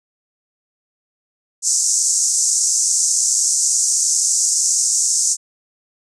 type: band-pass noise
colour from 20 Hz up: pink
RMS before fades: -17 dBFS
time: 1.62-5.37 s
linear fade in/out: 50 ms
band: 5900 to 8400 Hz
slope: 48 dB/octave
effects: none